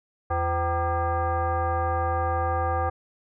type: tone with frequency modulation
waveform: sine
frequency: 344 Hz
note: F4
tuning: 26 cents flat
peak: -22 dBFS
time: 0.3-2.9 s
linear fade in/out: 10 ms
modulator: 427 Hz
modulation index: 2.1
effects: none